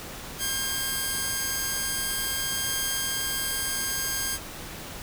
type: tone pair together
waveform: 5% pulse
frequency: 1069 / 1603.7 Hz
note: C6 / G6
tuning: +37 / +39 cents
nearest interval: perfect fifth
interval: 702 cents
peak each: -24 / -16 dBFS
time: 0.38-4.39 s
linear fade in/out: 50 ms
effects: pink hiss -39 dBFS RMS until 5.02 s